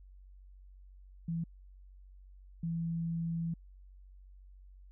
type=tone bursts at uneven times; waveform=sine; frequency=166.7 Hz; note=E3; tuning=20 cents sharp; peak=-32 dBFS; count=2; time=1.28-1.44 / 2.63-3.54 s; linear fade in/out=5 ms; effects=added 47 Hz sine -52 dBFS peak until 4.91 s